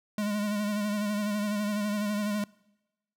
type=tone with vibrato; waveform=square; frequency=207.7 Hz; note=G#3; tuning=in tune; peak=-28 dBFS; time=0.18-2.44 s; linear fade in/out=2 ms; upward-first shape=sine; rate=12 Hz; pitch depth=38 cents each way; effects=noise-tail reverb RT60 1.0 s tail -24 dB re dry